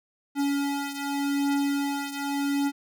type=beating tone pair; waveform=square; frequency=281.5 / 282.35 Hz; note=C#4 / C#4; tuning=+27 / +32 cents; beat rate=0.85 Hz; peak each=-27 / -31 dBFS; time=0.35-2.72 s; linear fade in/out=50 ms; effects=none